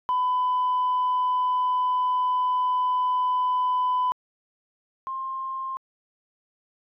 sine tone pair in turn, 1002 / 1058.5 Hz, B5 / C6, +25 / +20 cents, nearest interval minor second, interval 95 cents, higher second, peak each -19 / -28 dBFS, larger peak first, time 0.09-4.12 / 5.07-5.77 s, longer first, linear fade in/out 0 ms, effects tanh soft clip ceiling -18 dBFS

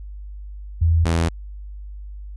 sine / sawtooth tone pair in turn, 82.41 / 83.08 Hz, E2 / E2, 0 / +14 cents, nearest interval unison, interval 14 cents, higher second, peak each -13 dBFS, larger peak neither, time 0.81-1.05 / 1.05-1.29 s, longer neither, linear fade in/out 10 ms, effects added 50 Hz sine -32 dBFS peak until 2.36 s + resampled to 24000 Hz

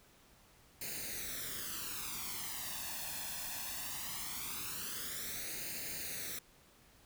white noise with flanger, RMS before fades -42 dBFS, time 0.81-6.39 s, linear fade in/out 5 ms, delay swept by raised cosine 0.44 to 1.17 ms, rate 0.2 Hz, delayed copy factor +0.75, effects pink hiss -64 dBFS RMS until 7.05 s

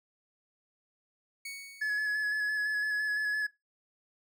sawtooth tone with exponential decay, 2227 Hz, C#7, 7 cents sharp, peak -34 dBFS, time 1.45-2.51 s, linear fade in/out 5 ms, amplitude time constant 230 ms
triangle tone with vibrato, 1702 Hz, G#6, 42 cents sharp, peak -26 dBFS, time 1.81-3.47 s, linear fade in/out 10 ms, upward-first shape square, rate 5.9 Hz, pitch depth 17 cents each way
effects noise-tail reverb RT60 0.2 s tail -21 dB re dry

